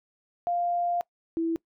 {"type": "tone pair in turn", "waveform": "sine", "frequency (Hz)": [698.5, 329.6], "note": ["F5", "E4"], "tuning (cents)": [0, 0], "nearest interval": "octave + minor second", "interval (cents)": 1300, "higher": "first", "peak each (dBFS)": -24, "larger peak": "neither", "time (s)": [[0.47, 1.01], [1.37, 1.56]], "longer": "first", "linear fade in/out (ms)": 0, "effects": ["noise-tail reverb RT60 0.1 s tail -23 dB re dry"]}